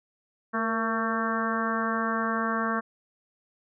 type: harmonic tone with a mistuned harmonic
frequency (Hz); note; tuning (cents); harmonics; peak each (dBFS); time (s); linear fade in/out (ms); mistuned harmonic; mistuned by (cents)
224.4; A3; +34; 1 / 2 / 3 / 4 / 5 / 6 / 7 / 8; -30 / -35 / -35 / -39 / -30 / -34 / -33 / -38; 0.53-2.81; 20; 2; +46
effects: none